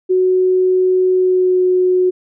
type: tone with pitch glide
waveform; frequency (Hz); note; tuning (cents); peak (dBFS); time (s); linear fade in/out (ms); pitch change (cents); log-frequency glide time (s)
sine; 370 to 366.2; F#4 to F#4; 0 to -18; -10; 0.09-2.11; 20; -18; 1.13-1.63
effects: none